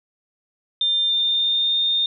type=tone with pitch glide; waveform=sine; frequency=3600 to 3644 Hz; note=A7 to A#7; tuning=+39 to -40 cents; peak=-17 dBFS; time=0.81-2.06 s; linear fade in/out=2 ms; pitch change=+21 cents; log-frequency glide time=1.05-1.78 s; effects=none